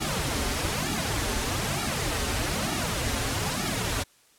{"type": "noise with flanger", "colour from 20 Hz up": "pink", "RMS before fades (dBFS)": -28, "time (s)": [0, 4.04], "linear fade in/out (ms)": 20, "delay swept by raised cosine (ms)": [1.9, 6.2], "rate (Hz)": 1.1, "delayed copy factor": -0.9, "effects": ["white hiss -60 dBFS RMS until 4.38 s", "low-pass 11000 Hz 12 dB/octave"]}